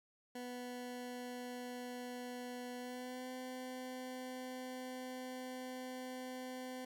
20% pulse tone with pitch glide, 246.9 to 255.2 Hz, B3 to C4, 0 to -43 cents, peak -39 dBFS, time 0.35-6.85 s, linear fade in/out 5 ms, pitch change +57 cents, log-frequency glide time 2.78-3.3 s, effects none

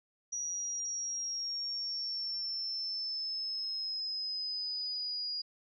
sine exponential sweep, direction down, 5800 to 4861 Hz, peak -34 dBFS, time 0.32-5.42 s, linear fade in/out 10 ms, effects none

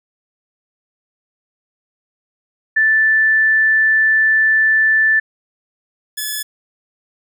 sine / 5% pulse tone pair in turn, 1760 / 1715.8 Hz, A6 / A6, 0 / -44 cents, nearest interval unison, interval 44 cents, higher first, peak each -10 dBFS, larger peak neither, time 2.76-5.2 / 6.17-6.43 s, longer first, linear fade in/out 10 ms, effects none

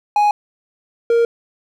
triangle tone pair in turn, 831 / 466.4 Hz, G#5 / A#4, +1 / +1 cents, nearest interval minor seventh, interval 1000 cents, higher first, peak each -9 dBFS, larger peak neither, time 0.16-0.31 / 1.1-1.25 s, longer neither, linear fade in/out 2 ms, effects none

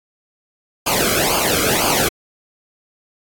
pink noise with flanger, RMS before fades -17 dBFS, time 0.86-2.09 s, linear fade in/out 10 ms, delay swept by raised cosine 0.52 to 1.12 ms, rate 2 Hz, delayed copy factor -0.85, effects AAC 64 kbps

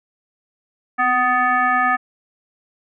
sine tone with frequency modulation, 1247 Hz, D#6, 3 cents sharp, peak -14 dBFS, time 0.98-1.97 s, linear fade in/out 20 ms, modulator 497 Hz, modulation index 1.3, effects none

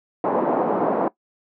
white band-pass noise, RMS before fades -21 dBFS, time 0.24-1.08 s, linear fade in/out 2 ms, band 200 to 860 Hz, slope 24 dB/octave, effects noise-tail reverb RT60 0.1 s tail -19 dB re dry

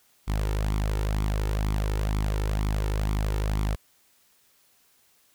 sawtooth tone with flanger, 51.91 Hz, G#1, in tune, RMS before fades -26 dBFS, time 0.27-3.76 s, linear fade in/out 20 ms, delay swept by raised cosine 0.87 to 2.27 ms, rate 2.1 Hz, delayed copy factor +0.55, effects white hiss -63 dBFS RMS until 5.34 s

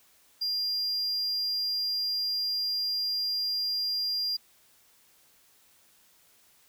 triangle tone, 4800 Hz, D8, 37 cents sharp, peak -26 dBFS, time 0.41-4.37 s, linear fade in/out 10 ms, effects white hiss -62 dBFS RMS until 6.68 s

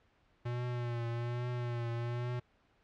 square tone with vibrato, 120 Hz, B2, 49 cents flat, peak -35 dBFS, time 0.45-2.4 s, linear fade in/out 10 ms, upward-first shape triangle, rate 1.2 Hz, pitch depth 48 cents each way, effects pink hiss -70 dBFS RMS until 2.83 s + low-pass 3000 Hz 12 dB/octave

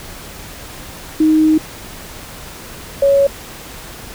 sine tone pair in turn, 312.3 / 556.5 Hz, D#4 / C#5, +7 / +7 cents, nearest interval minor seventh, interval 1000 cents, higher second, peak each -8 dBFS, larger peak neither, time 1.2-1.58 / 3.02-3.27 s, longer first, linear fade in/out 5 ms, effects pink hiss -33 dBFS RMS until 4.14 s

